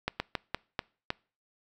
slowing click train, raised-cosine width 0.3 ms, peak -13 dBFS, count 6, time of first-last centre 0.08-1.104 s, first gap 120 ms, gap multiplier 1.27, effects noise-tail reverb RT60 0.4 s tail -25 dB re dry

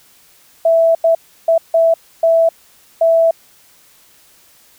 sine tone bursts at uneven times, 659.3 Hz, E5, in tune, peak -8 dBFS, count 6, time 0.65-0.95 / 1.04-1.15 / 1.48-1.58 / 1.74-1.94 / 2.23-2.49 / 3.01-3.31 s, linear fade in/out 5 ms, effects white hiss -49 dBFS RMS until 4.78 s

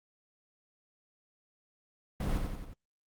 brown noise with echo, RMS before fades -31 dBFS, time 2.2-2.38 s, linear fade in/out 5 ms, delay 89 ms, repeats 4, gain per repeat -4 dB, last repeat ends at 2.736 s, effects Opus 32 kbps

